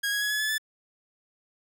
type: tone with pitch steps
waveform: sawtooth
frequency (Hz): 1641 / 1661 / 1681.3 / 1701.8 / 1722.6 / 1743.6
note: G#6 / G#6 / G#6 / G#6 / A6 / A6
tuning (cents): -21 / 0 / +21 / +42 / -37 / -16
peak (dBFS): -22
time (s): 0.03-0.582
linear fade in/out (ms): 10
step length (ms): 92
effects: none